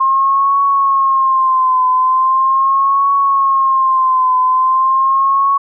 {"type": "tone with vibrato", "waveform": "sine", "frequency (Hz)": 1065, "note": "C6", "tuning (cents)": 30, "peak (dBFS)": -9, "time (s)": [0, 5.58], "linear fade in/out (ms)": 10, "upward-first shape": "triangle", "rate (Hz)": 0.4, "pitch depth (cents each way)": 81, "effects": []}